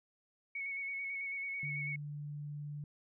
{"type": "tone with vibrato", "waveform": "sine", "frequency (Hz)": 2217, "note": "C#7", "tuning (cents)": 0, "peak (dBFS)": -37, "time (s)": [0.55, 1.96], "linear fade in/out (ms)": 5, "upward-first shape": "square", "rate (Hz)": 9.1, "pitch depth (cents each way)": 19}
{"type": "tone", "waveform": "sine", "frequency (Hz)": 146.83, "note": "D3", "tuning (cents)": 0, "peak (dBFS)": -40, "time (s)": [1.63, 2.84], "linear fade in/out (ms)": 2}
{"effects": []}